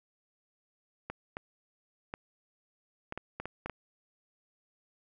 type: clicks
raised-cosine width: 0.5 ms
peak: -22 dBFS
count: 9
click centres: 1.1 / 1.369 / 2.139 / 3.124 / 3.176 / 3.4 / 3.456 / 3.66 / 3.697 s
effects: none